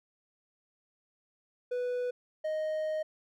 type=tone pair in turn; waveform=triangle; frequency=493.9 / 622.3 Hz; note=B4 / D#5; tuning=0 / 0 cents; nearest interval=major third; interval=400 cents; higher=second; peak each=-28 dBFS; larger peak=neither; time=1.71-2.11 / 2.44-3.03 s; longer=second; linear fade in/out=10 ms; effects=none